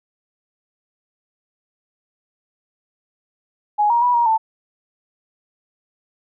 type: tone with pitch steps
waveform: sine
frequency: 835 / 944 / 978 / 946 / 887 Hz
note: G#5 / A#5 / B5 / A#5 / A5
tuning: +9 / +22 / -17 / +25 / +14 cents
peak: -13 dBFS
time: 3.78-4.38 s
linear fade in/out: 20 ms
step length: 120 ms
effects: none